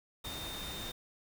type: tone in noise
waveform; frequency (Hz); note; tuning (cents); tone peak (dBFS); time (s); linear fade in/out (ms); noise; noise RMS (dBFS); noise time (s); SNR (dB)
sine; 3654; A#7; -35; -43; 0.24-0.92; 10; pink; -43; 0.24-0.92; -3
effects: none